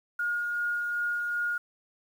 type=tone with tremolo; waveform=sine; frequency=1429 Hz; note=F6; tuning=39 cents sharp; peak=-26 dBFS; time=0.19-1.58 s; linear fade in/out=5 ms; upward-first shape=sine; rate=2.6 Hz; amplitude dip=25%; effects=9-bit